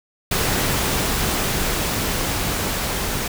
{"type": "noise with level ramp", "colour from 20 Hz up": "pink", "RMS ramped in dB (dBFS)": [-20, -24], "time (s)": [0.31, 3.28], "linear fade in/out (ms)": 5, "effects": []}